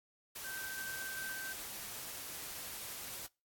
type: tone in noise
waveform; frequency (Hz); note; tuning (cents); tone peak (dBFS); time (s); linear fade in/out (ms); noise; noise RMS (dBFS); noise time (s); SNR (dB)
sine; 1553; G6; -17; -42; 0.44-1.53; 10; white; -45; 0.35-3.27; 0
effects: noise-tail reverb RT60 0.3 s tail -26 dB re dry + AAC 64 kbps